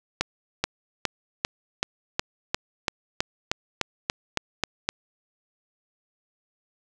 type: accelerating click train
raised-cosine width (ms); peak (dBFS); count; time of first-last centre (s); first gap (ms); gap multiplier
0.2; -5; 15; 0.21-4.89; 430; 0.96
effects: none